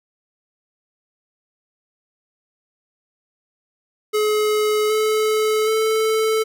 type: tone with pitch steps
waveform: square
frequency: 425.2 / 432.1 / 439.2 Hz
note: G#4 / A4 / A4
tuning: +41 / -31 / -3 cents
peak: -17 dBFS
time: 4.13-6.44 s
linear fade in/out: 20 ms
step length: 770 ms
effects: none